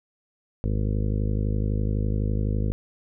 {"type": "harmonic tone", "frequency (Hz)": 51.91, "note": "G#1", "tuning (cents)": 0, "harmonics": [1, 2, 3, 4, 5, 6, 7, 8, 9, 10], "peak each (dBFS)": [-25, -26, -34, -32, -37, -40, -41, -43, -39, -44], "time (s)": [0.64, 2.72], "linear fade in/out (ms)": 0, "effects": []}